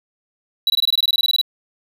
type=tone bursts; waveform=triangle; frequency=3922 Hz; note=B7; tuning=13 cents flat; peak=-12 dBFS; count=15; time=0.67-1.414 s; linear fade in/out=2 ms; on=30 ms; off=21 ms; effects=none

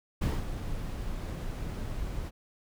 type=noise with ADSR envelope; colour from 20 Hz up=brown; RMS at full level=-26 dBFS; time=0.21-2.31 s; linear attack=13 ms; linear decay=210 ms; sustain=-9 dB; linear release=33 ms; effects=none

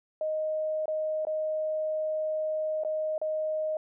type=tone with dropouts; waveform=sine; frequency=622.3 Hz; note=D#5; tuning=in tune; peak=-27 dBFS; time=0.21-3.77 s; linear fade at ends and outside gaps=2 ms; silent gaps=0.857-0.88 / 1.251-1.269 / 2.836-2.848 / 3.18-3.215 s; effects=none

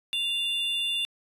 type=tone pair together; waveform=triangle; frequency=2794 / 3520 Hz; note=F7 / A7; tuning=0 / 0 cents; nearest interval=major third; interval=400 cents; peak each=-27 dBFS; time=0.13-1.05 s; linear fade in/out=0 ms; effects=resampled to 32000 Hz

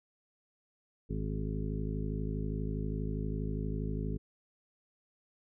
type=harmonic tone with a mistuned harmonic; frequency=52.4 Hz; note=G#1; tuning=16 cents sharp; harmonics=1 / 2 / 3 / 4 / 5 / 7 / 8; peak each=-36 / -40 / -38 / -42 / -42 / -46 / -45 dBFS; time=1.09-4.18 s; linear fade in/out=20 ms; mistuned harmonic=8; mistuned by=+21 cents; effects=none

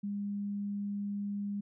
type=tone; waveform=sine; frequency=202.7 Hz; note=G#3; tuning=42 cents flat; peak=-33 dBFS; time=0.03-1.61 s; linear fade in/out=10 ms; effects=none

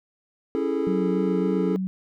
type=chord; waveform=triangle; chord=A major seventh; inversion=first; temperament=just; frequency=275 / 330 / 412.5 / 440 Hz; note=C#4 / E4 / G#4 / A4; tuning=-14 / +2 / -12 / 0 cents; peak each=-26 dBFS; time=0.55-1.76 s; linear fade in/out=0 ms
type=tone with vibrato; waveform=sine; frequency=185.7 Hz; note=F#3; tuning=7 cents sharp; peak=-24 dBFS; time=0.87-1.87 s; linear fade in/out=0 ms; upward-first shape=sine; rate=3.5 Hz; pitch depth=25 cents each way
effects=none

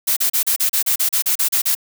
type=noise bursts; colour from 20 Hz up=blue; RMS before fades=-17 dBFS; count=13; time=0.07-1.751 s; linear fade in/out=10 ms; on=97 ms; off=35 ms; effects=none

